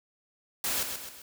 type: noise with echo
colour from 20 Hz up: white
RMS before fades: -30 dBFS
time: 0.64-0.83 s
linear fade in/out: 2 ms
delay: 130 ms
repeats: 3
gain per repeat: -6 dB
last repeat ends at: 1.22 s
effects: none